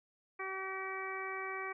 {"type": "harmonic tone", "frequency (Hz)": 382.4, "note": "G4", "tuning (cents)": -43, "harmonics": [1, 2, 3, 4, 5, 6], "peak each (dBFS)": [-44, -47, -43, -48, -45, -44], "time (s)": [0.39, 1.73], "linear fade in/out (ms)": 10, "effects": []}